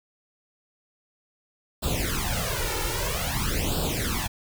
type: noise with flanger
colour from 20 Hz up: pink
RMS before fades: -27 dBFS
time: 1.82-4.28 s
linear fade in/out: 20 ms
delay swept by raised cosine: 0.24 to 2.24 ms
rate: 0.51 Hz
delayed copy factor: +0.9
effects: none